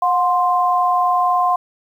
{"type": "tone pair together", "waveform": "sine", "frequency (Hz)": [722.5, 1046.5], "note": ["F#5", "C6"], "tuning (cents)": [-41, 0], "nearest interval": "tritone", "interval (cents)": 641, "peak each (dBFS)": -16, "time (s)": [0.02, 1.56], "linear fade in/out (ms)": 5, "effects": ["8-bit"]}